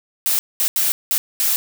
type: noise bursts at uneven times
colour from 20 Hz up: blue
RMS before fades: -18 dBFS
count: 5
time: 0.26-0.39 / 0.6-0.68 / 0.76-0.92 / 1.11-1.18 / 1.4-1.56 s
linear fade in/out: 0 ms
effects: none